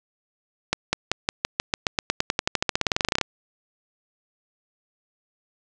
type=accelerating click train; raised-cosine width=0.2 ms; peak=-3 dBFS; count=29; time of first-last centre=0.73-3.213 s; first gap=200 ms; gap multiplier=0.93; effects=resampled to 24000 Hz + 7-bit